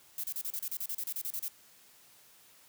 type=noise bursts; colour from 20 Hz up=violet; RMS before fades=-36 dBFS; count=15; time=0.18-1.482 s; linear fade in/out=2 ms; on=56 ms; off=33 ms; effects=white hiss -60 dBFS RMS until 2.68 s + high-pass 60 Hz 12 dB/octave